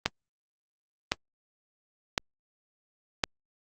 click train, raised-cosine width 0.2 ms, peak -6 dBFS, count 4, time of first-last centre 0.06-3.238 s, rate 0.944 Hz, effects Opus 32 kbps

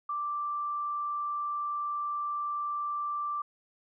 sine tone, 1174.7 Hz, D6, in tune, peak -30 dBFS, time 0.09-3.42 s, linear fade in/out 5 ms, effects none

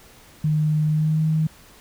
sine tone with pitch glide, 153.3 to 157.16 Hz, D#3 to D#3, -25 to +18 cents, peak -17 dBFS, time 0.44-1.47 s, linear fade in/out 5 ms, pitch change +43 cents, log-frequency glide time 0.89-1.21 s, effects pink hiss -49 dBFS RMS until 1.8 s

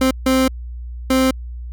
30% pulse tone bursts at uneven times, 261.6 Hz, C4, in tune, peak -10 dBFS, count 3, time 0.01-0.11 / 0.26-0.48 / 1.1-1.31 s, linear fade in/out 5 ms, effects added 60 Hz sine -27 dBFS peak until 1.72 s

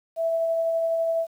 sine tone with tremolo, 659.3 Hz, E5, in tune, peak -20 dBFS, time 0.16-1.27 s, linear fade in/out 50 ms, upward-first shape triangle, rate 12 Hz, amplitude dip 25%, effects 9-bit

